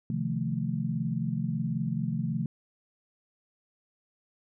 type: chord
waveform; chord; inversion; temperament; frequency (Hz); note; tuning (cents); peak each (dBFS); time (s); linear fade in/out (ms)
sine; F dominant seventh; second; equal with one note detuned; 130.81 / 156.01 / 174.61 / 220; C3 / Eb3 / F3 / A3; 0 / +5 / 0 / 0; -33; 0.1-2.46; 2
effects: none